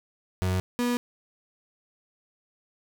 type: tone pair in turn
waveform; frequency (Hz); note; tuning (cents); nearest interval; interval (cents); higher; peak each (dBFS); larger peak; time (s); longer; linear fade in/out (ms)
35% pulse; 92.5 / 242.9; F#2 / B3; 0 / -29; octave + perfect fourth; 1671; second; -22; neither; 0.42-0.6 / 0.79-0.97; neither; 0
effects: none